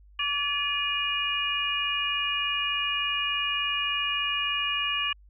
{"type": "harmonic tone with a mistuned harmonic", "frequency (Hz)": 574, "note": "D5", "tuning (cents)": -40, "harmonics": [2, 3, 4, 5], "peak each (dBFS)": [-33, -36, -30, -28], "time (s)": [0.19, 5.13], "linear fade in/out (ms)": 5, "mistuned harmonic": 4, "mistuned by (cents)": 110, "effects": ["added 50 Hz sine -51 dBFS peak until 5.29 s"]}